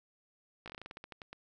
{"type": "slowing click train", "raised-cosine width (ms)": 0.3, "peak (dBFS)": -29, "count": 14, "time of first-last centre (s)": [0.66, 1.33], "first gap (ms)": 17, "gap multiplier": 1.17, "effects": []}